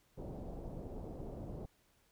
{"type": "low-pass noise", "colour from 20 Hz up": "pink", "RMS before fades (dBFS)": -45, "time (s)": [0.17, 1.66], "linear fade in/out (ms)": 10, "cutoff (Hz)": 680, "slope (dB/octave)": 24, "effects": ["pink hiss -72 dBFS RMS until 2.11 s"]}